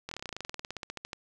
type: slowing click train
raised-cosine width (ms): 0.2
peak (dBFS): -20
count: 23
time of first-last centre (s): 0.09-1.131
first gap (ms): 24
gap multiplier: 1.06
effects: none